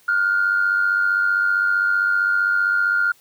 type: tone pair together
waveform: sine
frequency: 1409 / 1504.4 Hz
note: F6 / F#6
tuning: +15 / +28 cents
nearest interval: minor second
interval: 113 cents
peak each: -16 / -23 dBFS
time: 0.08-3.12 s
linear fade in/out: 5 ms
effects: tanh soft clip ceiling -9 dBFS + white hiss -55 dBFS RMS until 3.2 s